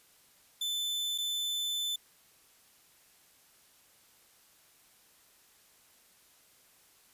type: tone with dropouts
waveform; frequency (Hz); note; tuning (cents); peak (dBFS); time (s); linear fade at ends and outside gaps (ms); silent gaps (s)
40% pulse; 3520; A7; 0; -30; 0.61-1.96; 5; 1.179-1.183
effects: white hiss -63 dBFS RMS until 7.13 s + resampled to 32000 Hz